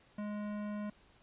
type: tone with hard clipping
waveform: sine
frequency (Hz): 208.3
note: G#3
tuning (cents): +5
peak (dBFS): -39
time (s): 0.18-0.9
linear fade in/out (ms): 5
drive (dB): 16
effects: pink hiss -65 dBFS RMS until 1.22 s + resampled to 8000 Hz